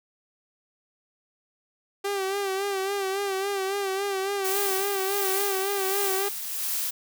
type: tone with vibrato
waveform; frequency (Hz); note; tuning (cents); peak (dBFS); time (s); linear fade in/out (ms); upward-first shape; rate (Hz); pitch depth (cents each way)
sawtooth; 392; G4; 0; -22; 2.04-6.29; 10; sine; 3.6; 55
type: noise with tremolo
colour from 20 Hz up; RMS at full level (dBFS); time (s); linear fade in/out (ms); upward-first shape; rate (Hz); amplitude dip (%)
blue; -28; 4.44-6.91; 10; sine; 1.4; 50
effects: none